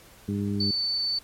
harmonic tone, 101.1 Hz, G#2, 46 cents flat, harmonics 1 / 2 / 3 / 4, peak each -30 / -27 / -34 / -37 dBFS, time 0.28-0.71 s, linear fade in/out 5 ms
sine tone, 4515 Hz, C#8, 31 cents sharp, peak -24 dBFS, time 0.6-1.19 s, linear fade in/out 5 ms
effects pink hiss -52 dBFS RMS until 1.23 s + MP3 64 kbps

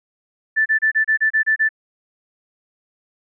sine tone bursts, 1760 Hz, A6, in tune, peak -13 dBFS, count 9, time 0.56-1.691 s, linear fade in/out 20 ms, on 99 ms, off 30 ms, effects none

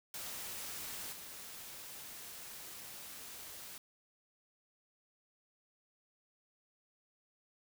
white noise with level steps, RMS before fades -44 / -49 dBFS, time 0.14-3.78 s, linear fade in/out 2 ms, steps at 1.12 s, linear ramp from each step 10 ms, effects none

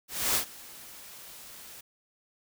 white noise with ADSR envelope, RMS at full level -25 dBFS, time 0.08-1.81 s, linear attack 270 ms, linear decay 100 ms, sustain -22 dB, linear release 6 ms, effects none

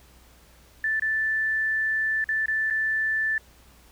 sine tone with dropouts, 1760 Hz, A6, in tune, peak -22 dBFS, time 0.84-3.38 s, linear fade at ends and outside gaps 2 ms, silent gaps 0.997-1.021 / 2.242-2.289 / 2.459-2.482 / 2.701-2.707 s, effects added 60 Hz sine -54 dBFS peak until 3.91 s + pink hiss -56 dBFS RMS until 3.91 s

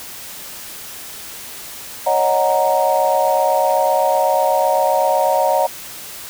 sine chord, D# minor seventh, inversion third, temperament equal, 554.4 / 622.3 / 740 / 932.3 Hz, C#5 / D#5 / F#5 / A#5, 0 / 0 / 0 / 0 cents, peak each -18 dBFS, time 2.06-5.67 s, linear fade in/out 10 ms, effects tanh soft clip ceiling -3 dBFS + white hiss -33 dBFS RMS until 6.29 s

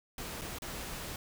pink noise with dropouts, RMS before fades -41 dBFS, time 0.18-1.16 s, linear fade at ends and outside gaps 2 ms, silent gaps 0.413-0.417 / 0.586-0.62 s, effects none

